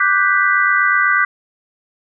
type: chord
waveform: sine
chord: G major seventh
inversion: second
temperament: equal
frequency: 1174.7 / 1480 / 1568 / 1975.5 Hz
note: D6 / F#6 / G6 / B6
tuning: 0 / 0 / 0 / 0 cents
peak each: -17 dBFS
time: 0-1.25 s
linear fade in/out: 5 ms
effects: none